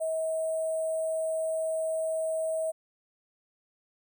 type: tone with sample-and-hold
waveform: sine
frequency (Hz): 642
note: E5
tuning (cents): -46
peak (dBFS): -27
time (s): 0-2.72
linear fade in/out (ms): 20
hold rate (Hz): 8820
effects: none